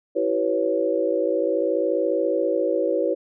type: chord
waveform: sine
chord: C# half-diminished seventh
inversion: first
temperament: equal with one note detuned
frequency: 329.6 / 383.9 / 493.9 / 554.4 Hz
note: E4 / G4 / B4 / C#5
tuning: 0 / -36 / 0 / 0 cents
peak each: -26 / -26 / -24 / -24 dBFS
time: 0.15-3.15 s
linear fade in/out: 20 ms
effects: none